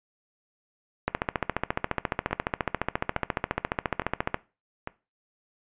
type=two click trains; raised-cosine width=0.5 ms; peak=-9 / -17 dBFS; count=48 / 4; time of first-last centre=1.08-4.344 / 2.31-4.874 s; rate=14.4 / 1.17 Hz; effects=noise-tail reverb RT60 0.3 s tail -19 dB re dry + resampled to 8000 Hz